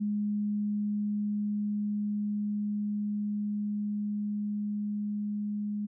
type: tone with level ramp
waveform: sine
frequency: 207.7 Hz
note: G#3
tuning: in tune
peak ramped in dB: -27 to -30 dBFS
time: 0-5.87 s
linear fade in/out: 20 ms
effects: none